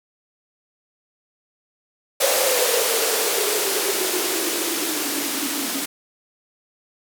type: noise with band-pass filter sweep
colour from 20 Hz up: violet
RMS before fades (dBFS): -22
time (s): 2.2-5.86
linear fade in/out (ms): 10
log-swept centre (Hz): 530 to 260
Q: 9
effects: none